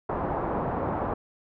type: low-pass noise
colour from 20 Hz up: white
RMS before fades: -29 dBFS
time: 0.09-1.14 s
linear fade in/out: 5 ms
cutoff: 1000 Hz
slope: 24 dB/octave
effects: none